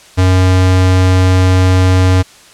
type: tone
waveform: square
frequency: 92.6 Hz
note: F#2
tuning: 2 cents sharp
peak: -7 dBFS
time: 0.17-2.23 s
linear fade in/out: 20 ms
effects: white hiss -40 dBFS RMS until 2.53 s + low-pass 8000 Hz 12 dB/octave